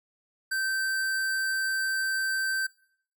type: tone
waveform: square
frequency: 1554 Hz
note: G6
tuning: 16 cents flat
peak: -27 dBFS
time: 0.51-2.67 s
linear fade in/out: 10 ms
effects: noise-tail reverb RT60 0.7 s tail -24 dB re dry